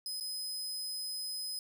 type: tone with dropouts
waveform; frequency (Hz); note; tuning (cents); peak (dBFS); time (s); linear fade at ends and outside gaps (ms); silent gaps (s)
sawtooth; 5040; D#8; +21; -34; 0.06-1.59; 1; 0.2-0.208
effects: 12-bit